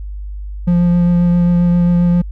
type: tone with vibrato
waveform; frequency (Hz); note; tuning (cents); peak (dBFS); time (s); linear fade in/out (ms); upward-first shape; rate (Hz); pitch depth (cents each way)
triangle; 174.61; F3; 0; -7; 0.67-2.22; 10; triangle; 7.5; 14
effects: added 50 Hz sine -23 dBFS peak until 2.31 s